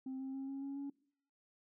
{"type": "tone with pitch steps", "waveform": "sine", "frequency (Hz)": [262.8, 266.2, 269.6, 273, 276.5, 280], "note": ["C4", "C4", "C#4", "C#4", "C#4", "C#4"], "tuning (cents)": [8, 30, -48, -26, -4, 18], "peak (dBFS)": -38, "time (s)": [0.06, 0.9], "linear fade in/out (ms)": 5, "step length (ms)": 140, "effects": ["noise-tail reverb RT60 0.6 s tail -23 dB re dry", "tanh soft clip ceiling -38 dBFS"]}